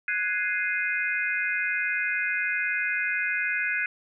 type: chord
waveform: sine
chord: Ab dominant seventh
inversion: third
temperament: equal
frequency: 1480 / 1661.2 / 2093 / 2489 Hz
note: Gb6 / Ab6 / C7 / Eb7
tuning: 0 / 0 / 0 / 0 cents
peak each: -30 dBFS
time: 0.08-3.86 s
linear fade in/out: 2 ms
effects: none